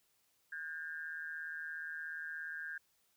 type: tone with amplitude modulation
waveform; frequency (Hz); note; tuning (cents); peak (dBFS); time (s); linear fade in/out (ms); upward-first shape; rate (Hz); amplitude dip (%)
sine; 1611; G6; +47; -37; 0.52-2.78; 5; sine; 157; 80
effects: white hiss -75 dBFS RMS until 3.16 s